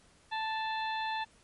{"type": "harmonic tone with a mistuned harmonic", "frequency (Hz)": 880, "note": "A5", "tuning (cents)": 0, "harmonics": [1, 2, 3, 4, 5], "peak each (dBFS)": [-33, -39, -43, -43, -48], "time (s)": [0.31, 1.25], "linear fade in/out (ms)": 20, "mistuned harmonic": 5, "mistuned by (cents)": -120, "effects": ["pink hiss -63 dBFS RMS until 1.43 s", "MP3 48 kbps"]}